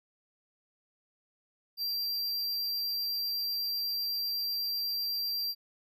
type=tone; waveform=square; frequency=4723 Hz; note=D8; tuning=9 cents sharp; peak=-31 dBFS; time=1.77-5.55 s; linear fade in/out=50 ms; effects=none